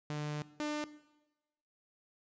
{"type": "tone pair in turn", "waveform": "sawtooth", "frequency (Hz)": [149.3, 299.4], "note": ["D3", "D4"], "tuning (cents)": [29, 33], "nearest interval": "octave", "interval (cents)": 1204, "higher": "second", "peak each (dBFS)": [-32, -30], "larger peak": "second", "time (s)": [[0.1, 0.42], [0.6, 0.84]], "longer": "first", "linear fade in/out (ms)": 0, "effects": ["noise-tail reverb RT60 1.0 s tail -17 dB re dry", "resampled to 16000 Hz"]}